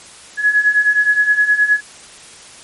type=beating tone pair; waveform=sine; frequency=1681 / 1690.6 Hz; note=G#6 / G#6; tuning=+20 / +30 cents; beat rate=9.6 Hz; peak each=-16 / -12 dBFS; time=0.37-1.81 s; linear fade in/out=50 ms; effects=white hiss -39 dBFS RMS until 2.63 s + MP3 48 kbps